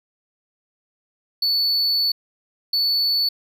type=tone bursts at uneven times; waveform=triangle; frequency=4460 Hz; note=C#8; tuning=10 cents sharp; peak=-16 dBFS; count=2; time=1.42-2.12 / 2.73-3.29 s; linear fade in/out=5 ms; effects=none